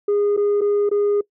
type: tone with dropouts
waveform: sine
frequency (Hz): 410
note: G#4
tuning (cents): -22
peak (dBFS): -13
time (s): 0.08-1.21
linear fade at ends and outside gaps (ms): 5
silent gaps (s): 0.366-0.374 / 0.609-0.615 / 0.892-0.913
effects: noise-tail reverb RT60 0.1 s tail -22 dB re dry + tanh soft clip ceiling -14 dBFS